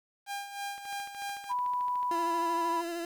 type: tone with tremolo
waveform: sawtooth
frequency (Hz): 803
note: G5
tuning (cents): +41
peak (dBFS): -30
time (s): 0.26-1.54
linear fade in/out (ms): 50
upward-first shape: sine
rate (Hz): 3.2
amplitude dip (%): 65
type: click train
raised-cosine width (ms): 0.3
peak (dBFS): -34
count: 18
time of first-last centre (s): 0.78-2.03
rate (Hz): 13.6
type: tone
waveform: sine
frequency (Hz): 987.8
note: B5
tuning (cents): 0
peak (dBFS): -28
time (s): 1.49-2.82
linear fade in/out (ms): 20
type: tone with vibrato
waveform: 30% pulse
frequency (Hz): 340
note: F4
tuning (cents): -46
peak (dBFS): -31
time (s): 2.11-3.05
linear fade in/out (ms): 2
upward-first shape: sine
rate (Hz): 13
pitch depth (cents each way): 31
effects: 10-bit